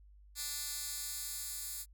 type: tone with high-pass filter sweep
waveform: 10% pulse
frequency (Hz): 293.7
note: D4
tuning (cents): 0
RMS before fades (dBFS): -41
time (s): 0.35-1.86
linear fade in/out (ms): 50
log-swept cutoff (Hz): 5400 to 8800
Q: 0.77
effects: added 50 Hz sine -56 dBFS peak until 1.93 s